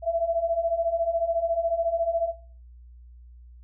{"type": "beating tone pair", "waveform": "sine", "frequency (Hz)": [659.3, 673.3], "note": ["E5", "E5"], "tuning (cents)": [0, 36], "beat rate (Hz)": 14, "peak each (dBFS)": -25, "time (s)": [0.02, 2.33], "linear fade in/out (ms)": 50, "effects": ["noise-tail reverb RT60 0.4 s tail -17 dB re dry", "added 60 Hz sine -45 dBFS peak until 3.63 s"]}